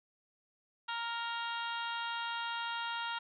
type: harmonic tone with a mistuned harmonic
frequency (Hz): 466.2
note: A#4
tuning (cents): 0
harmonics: 2 / 3 / 4 / 5 / 6 / 7 / 8 / 9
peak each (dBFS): -39 / -40 / -47 / -54 / -45 / -46 / -48 / -56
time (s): 0.88-3.19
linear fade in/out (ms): 10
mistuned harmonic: 5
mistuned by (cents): -22
effects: none